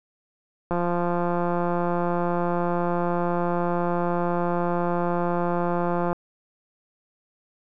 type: click train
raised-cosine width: 1 ms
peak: -12 dBFS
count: 944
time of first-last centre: 0.71-6.13 s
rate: 174 Hz
effects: none